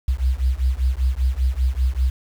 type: beating tone pair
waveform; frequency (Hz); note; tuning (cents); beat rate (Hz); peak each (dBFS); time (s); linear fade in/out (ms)
sine; 61.74 / 66.84; B1 / C2; 0 / +38; 5.1; -20; 0.08-2.1; 5
effects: 7-bit